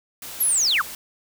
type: noise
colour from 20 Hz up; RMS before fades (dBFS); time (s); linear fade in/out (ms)
white; -36; 0.22-0.95; 2
type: linear sweep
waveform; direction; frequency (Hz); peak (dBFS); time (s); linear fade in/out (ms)
sine; down; 12000 to 931; -17; 0.4-0.82; 10
effects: none